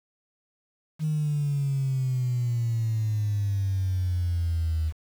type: exponential sweep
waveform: sine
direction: down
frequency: 156.8 to 77.9 Hz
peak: -22 dBFS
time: 0.99-4.93 s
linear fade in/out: 50 ms
effects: tanh soft clip ceiling -19 dBFS + 8-bit